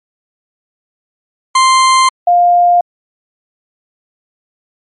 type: tone pair in turn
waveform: 40% pulse / sine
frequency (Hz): 1046.5 / 703.3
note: C6 / F5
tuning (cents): 0 / +12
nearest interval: perfect fifth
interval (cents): 688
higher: first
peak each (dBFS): -5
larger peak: neither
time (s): 1.55-2.09 / 2.27-2.81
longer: neither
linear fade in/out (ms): 5
effects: MP3 48 kbps